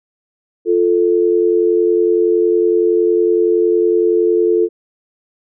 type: tone pair together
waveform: sine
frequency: 349.2 / 440 Hz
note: F4 / A4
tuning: 0 / 0 cents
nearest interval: major third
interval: 400 cents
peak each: -13 dBFS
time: 0.65-4.69 s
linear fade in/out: 50 ms
effects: none

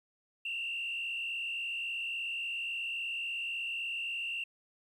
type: tone with frequency modulation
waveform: sine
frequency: 2748 Hz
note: F7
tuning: 29 cents flat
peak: -33 dBFS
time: 0.45-4.44 s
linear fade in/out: 5 ms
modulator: 63.6 Hz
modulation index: 1.3
effects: tanh soft clip ceiling -29 dBFS + 11-bit

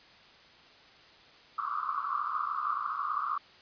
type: band-pass noise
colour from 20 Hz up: pink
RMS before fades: -33 dBFS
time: 1.58-3.38 s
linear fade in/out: 5 ms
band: 1100 to 1300 Hz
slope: 96 dB/octave
effects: white hiss -56 dBFS RMS until 3.61 s + resampled to 11025 Hz

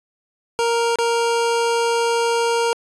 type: tone with dropouts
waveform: 25% pulse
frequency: 466.2 Hz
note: A#4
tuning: in tune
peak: -13 dBFS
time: 0.59-2.73 s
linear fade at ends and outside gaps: 0 ms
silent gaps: 0.957-0.987 s
effects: resampled to 22050 Hz

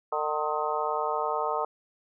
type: harmonic tone with a mistuned harmonic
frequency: 151.5 Hz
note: D#3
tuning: 46 cents flat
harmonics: 3 / 4 / 5 / 6 / 7 / 8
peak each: -33 / -33 / -33 / -33 / -33 / -33 dBFS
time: 0.12-1.65 s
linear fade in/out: 5 ms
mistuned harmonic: 8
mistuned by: +68 cents
effects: none

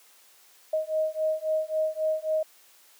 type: beating tone pair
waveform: sine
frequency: 625 / 628.7 Hz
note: D#5 / D#5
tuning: +8 / +18 cents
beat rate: 3.7 Hz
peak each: -27 dBFS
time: 0.73-2.43 s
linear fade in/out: 5 ms
effects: white hiss -57 dBFS RMS until 2.99 s + high-pass 400 Hz 12 dB/octave

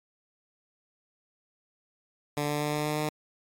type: tone with pitch steps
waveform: 10% pulse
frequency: 146.83 / 147.85 / 148.88 / 149.92 / 150.96 / 152.01 Hz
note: D3 / D3 / D3 / D3 / D3 / D#3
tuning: 0 / +12 / +24 / +36 / +48 / -40 cents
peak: -19 dBFS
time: 2.37-3.09 s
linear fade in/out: 2 ms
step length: 120 ms
effects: MP3 96 kbps

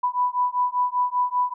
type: beating tone pair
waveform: sine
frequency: 987.8 / 992.9 Hz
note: B5 / B5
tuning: 0 / +9 cents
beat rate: 5.1 Hz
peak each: -23 dBFS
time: 0.03-1.54 s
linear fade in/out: 10 ms
effects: none

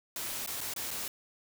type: noise with dropouts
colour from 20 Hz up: white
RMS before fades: -37 dBFS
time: 0.16-1.08 s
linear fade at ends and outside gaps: 1 ms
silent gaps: 0.462-0.474 / 0.607-0.612 / 0.737-0.762 / 0.907-0.912 s
effects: none

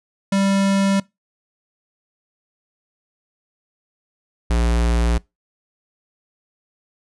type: tone pair in turn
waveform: square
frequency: 196.1 / 58.3 Hz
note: G3 / A#1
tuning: +1 / +1 cents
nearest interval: octave + major sixth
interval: 2100 cents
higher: first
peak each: -16 dBFS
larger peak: neither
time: 0.32-1 / 4.5-5.18 s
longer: neither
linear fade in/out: 5 ms
effects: noise-tail reverb RT60 0.2 s tail -23 dB re dry + resampled to 24000 Hz

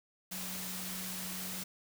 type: tone in noise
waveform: sine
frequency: 185 Hz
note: F#3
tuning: in tune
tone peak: -45 dBFS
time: 0.31-1.64 s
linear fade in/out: 10 ms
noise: white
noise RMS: -41 dBFS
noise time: 0.31-1.64 s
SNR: -7 dB
effects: none

